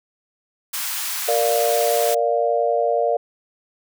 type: high-pass noise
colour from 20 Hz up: white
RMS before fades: -26 dBFS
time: 0.73-2.15 s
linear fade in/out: 10 ms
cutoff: 860 Hz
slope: 24 dB/octave
type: chord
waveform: sine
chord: Bb major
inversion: none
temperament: equal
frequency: 466.2 / 587.3 / 698.5 Hz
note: Bb4 / D5 / F5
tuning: 0 / 0 / 0 cents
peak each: -21 dBFS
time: 1.28-3.17 s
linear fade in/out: 5 ms
effects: none